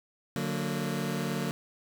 sawtooth chord, D augmented, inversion none, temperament just, 146.83 / 183.54 / 229.4 Hz, D3 / F#3 / A#3, 0 / -14 / -28 cents, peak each -30 dBFS, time 0.36-1.51 s, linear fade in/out 0 ms, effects 8-bit

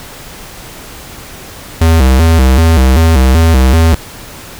square tone with vibrato, 72.9 Hz, D2, 12 cents flat, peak -5 dBFS, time 1.81-3.95 s, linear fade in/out 5 ms, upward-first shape square, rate 2.6 Hz, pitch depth 200 cents each way, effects pink hiss -30 dBFS RMS until 4.59 s

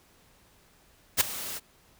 white noise with ADSR envelope, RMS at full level -19 dBFS, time 1.17-1.6 s, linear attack 37 ms, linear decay 10 ms, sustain -17 dB, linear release 31 ms, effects pink hiss -61 dBFS RMS until 1.99 s

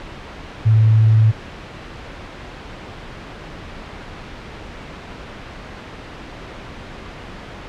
sine tone with vibrato, 110 Hz, A2, in tune, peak -9 dBFS, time 0.65-1.32 s, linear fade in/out 20 ms, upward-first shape square, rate 19 Hz, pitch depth 13 cents each way, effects pink hiss -34 dBFS RMS until 7.68 s + low-pass 3000 Hz 12 dB/octave

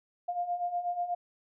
sine beating tone pair, 698.5 / 706.7 Hz, F5 / F5, 0 / +20 cents, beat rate 8.2 Hz, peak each -36 / -31 dBFS, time 0.28-1.15 s, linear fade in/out 10 ms, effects none

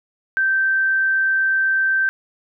sine tone, 1558 Hz, G6, 11 cents flat, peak -15 dBFS, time 0.37-2.09 s, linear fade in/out 0 ms, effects none

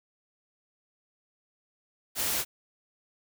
white noise, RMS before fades -29 dBFS, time 2.15-2.45 s, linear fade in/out 50 ms, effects none

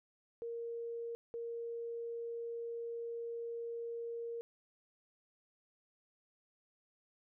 sine tone bursts at uneven times, 466.2 Hz, A#4, in tune, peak -39 dBFS, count 2, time 0.42-1.15 / 1.34-4.41 s, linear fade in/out 0 ms, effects none

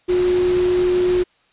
sine tone in noise, 360.8 Hz, F#4, 44 cents flat, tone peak -14 dBFS, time 0.08-1.24 s, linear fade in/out 20 ms, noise pink, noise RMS -30 dBFS, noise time 0.08-1.24 s, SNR +13 dB, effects white hiss -59 dBFS RMS until 1.52 s + resampled to 8000 Hz

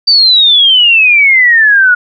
sine exponential sweep, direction down, 4668 to 1436 Hz, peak -3 dBFS, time 0.07-1.95 s, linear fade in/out 10 ms, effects none

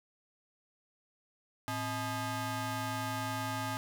20% pulse ring-modulated tone, 373.9 Hz, F#4, 18 cents sharp, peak -26 dBFS, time 1.68-3.77 s, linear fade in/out 0 ms, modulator 485 Hz, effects none

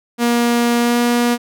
sawtooth tone with pitch glide, 237.6 to 239.9 Hz, A#3 to A#3, +33 to +50 cents, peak -9 dBFS, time 0.18-1.38 s, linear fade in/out 50 ms, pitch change +17 cents, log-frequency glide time 0.79-0.99 s, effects none

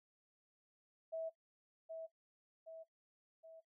sine tone with echo, 650 Hz, E5, 24 cents flat, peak -39 dBFS, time 1.12-1.3 s, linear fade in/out 20 ms, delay 770 ms, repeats 3, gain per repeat -5 dB, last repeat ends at 3.61 s, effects noise-tail reverb RT60 0.1 s tail -18 dB re dry

